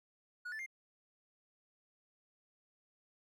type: tone with pitch steps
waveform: triangle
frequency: 1459 / 1755.2 / 2112 Hz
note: F#6 / A6 / C7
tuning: -25 / -5 / +16 cents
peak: -39 dBFS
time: 0.45-0.663 s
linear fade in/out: 10 ms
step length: 71 ms
effects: none